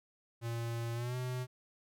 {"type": "tone with pitch glide", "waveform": "square", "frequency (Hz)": [116.54, 126.36], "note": ["A#2", "B2"], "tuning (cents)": [0, 40], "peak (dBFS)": -36, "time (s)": [0.41, 1.47], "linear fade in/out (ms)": 50, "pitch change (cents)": 140, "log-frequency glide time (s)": [0.94, 1.16], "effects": []}